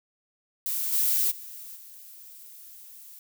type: noise with level steps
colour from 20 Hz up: violet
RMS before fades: -29 / -24 / -42 / -47 dBFS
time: 0.66-3.19 s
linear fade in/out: 0 ms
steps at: 0.92 / 1.3 / 1.75 s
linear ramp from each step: 20 ms
effects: none